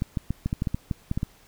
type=clicks; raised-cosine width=5 ms; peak=-13 dBFS; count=12; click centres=0.021 / 0.172 / 0.306 / 0.46 / 0.529 / 0.621 / 0.672 / 0.745 / 0.912 / 1.114 / 1.175 / 1.231 s; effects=pink hiss -56 dBFS RMS until 1.47 s